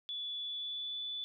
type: tone with pitch glide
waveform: sine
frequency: 3440 to 3476 Hz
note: A7 to A7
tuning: -40 to -22 cents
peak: -37 dBFS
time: 0.09-1.24 s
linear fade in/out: 0 ms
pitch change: +18 cents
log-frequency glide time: 0.4-1.01 s
effects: none